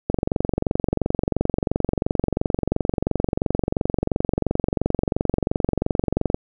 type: click train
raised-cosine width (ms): 2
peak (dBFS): -6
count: 144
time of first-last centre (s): 0.1-6.345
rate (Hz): 22.9
effects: none